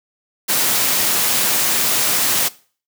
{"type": "high-pass noise", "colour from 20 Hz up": "white", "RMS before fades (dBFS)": -17, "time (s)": [0.48, 2.49], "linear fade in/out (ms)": 20, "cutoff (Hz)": 120, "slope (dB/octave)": 12, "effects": ["noise-tail reverb RT60 0.4 s tail -19 dB re dry"]}